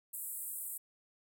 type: band-pass noise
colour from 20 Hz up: white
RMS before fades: -42 dBFS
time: 0.13-0.78 s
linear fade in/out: 10 ms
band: 7800 to 16000 Hz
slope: 96 dB/octave
effects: none